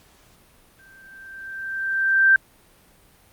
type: tone with exponential growth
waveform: sine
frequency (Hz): 1568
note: G6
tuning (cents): 0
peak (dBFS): -10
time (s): 0.79-2.36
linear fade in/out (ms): 2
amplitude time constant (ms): 340
effects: pink hiss -55 dBFS RMS until 3.32 s + Opus 48 kbps